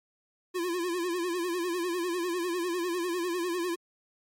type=tone with vibrato; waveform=square; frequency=350.5 Hz; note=F4; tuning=6 cents sharp; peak=-29 dBFS; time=0.54-3.76 s; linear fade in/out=20 ms; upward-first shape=sine; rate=10 Hz; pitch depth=91 cents each way; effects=MP3 64 kbps